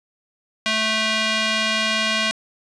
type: tone with band-pass filter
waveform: square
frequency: 218.8 Hz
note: A3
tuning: 9 cents flat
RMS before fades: -21 dBFS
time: 0.66-2.31 s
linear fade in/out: 0 ms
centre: 3000 Hz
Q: 1.3
effects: resampled to 22050 Hz + 8-bit